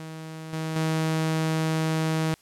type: tone with level steps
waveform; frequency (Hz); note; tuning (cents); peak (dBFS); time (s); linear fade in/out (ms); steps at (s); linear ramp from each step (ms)
sawtooth; 159.2; D#3; +40; -32 / -24 / -19; 0-2.34; 0; 0.53 / 0.76; 2
effects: white hiss -59 dBFS RMS until 2.41 s + low-pass 11000 Hz 12 dB/octave